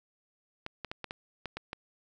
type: clicks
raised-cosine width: 0.3 ms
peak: -21 dBFS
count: 8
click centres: 0.664 / 0.847 / 0.915 / 1.043 / 1.109 / 1.457 / 1.57 / 1.731 s
effects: none